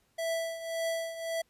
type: tone with tremolo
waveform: square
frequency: 659.3 Hz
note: E5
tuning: in tune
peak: -29 dBFS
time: 0.18-1.42 s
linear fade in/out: 10 ms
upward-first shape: triangle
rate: 1.8 Hz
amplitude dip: 75%
effects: pink hiss -71 dBFS RMS until 1.49 s + resampled to 32000 Hz